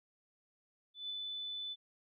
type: tone with ADSR envelope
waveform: sine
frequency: 3499 Hz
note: A7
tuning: 10 cents flat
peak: -37 dBFS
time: 0.94-1.76 s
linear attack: 160 ms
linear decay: 6 ms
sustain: -2 dB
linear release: 39 ms
effects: none